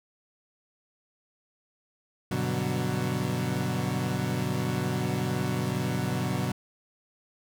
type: chord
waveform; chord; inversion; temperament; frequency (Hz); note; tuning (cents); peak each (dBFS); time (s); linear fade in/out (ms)
30% pulse; G major seventh; none; equal with one note detuned; 98 / 123.47 / 145.73 / 185; G2 / B2 / D3 / F#3; 0 / 0 / -13 / 0; -34 / -28 / -30 / -29; 2.31-6.52; 5
effects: none